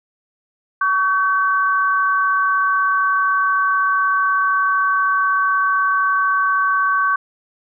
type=tone pair together; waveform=sine; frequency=1129 / 1538.3 Hz; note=C#6 / G6; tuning=+31 / -33 cents; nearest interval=perfect fourth; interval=536 cents; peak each=-16 / -18 dBFS; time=0.81-7.16 s; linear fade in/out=5 ms; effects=none